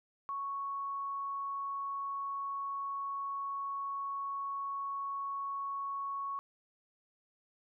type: tone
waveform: sine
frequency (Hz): 1108.7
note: C#6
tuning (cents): 0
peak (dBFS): -35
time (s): 0.29-6.39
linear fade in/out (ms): 0
effects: none